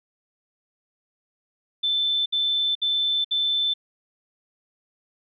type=tone bursts; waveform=sine; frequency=3531 Hz; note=A7; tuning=5 cents sharp; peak=-20 dBFS; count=4; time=1.83-3.739 s; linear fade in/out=10 ms; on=430 ms; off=63 ms; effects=none